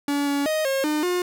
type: tone with pitch steps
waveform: 45% pulse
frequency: 285.5 / 283.3 / 624 / 540 / 302.9 / 358 Hz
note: D4 / C#4 / D#5 / C#5 / D#4 / F4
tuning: -49 / +38 / +5 / -45 / -46 / +43 cents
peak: -21 dBFS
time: 0.08-1.22 s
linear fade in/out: 2 ms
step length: 190 ms
effects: none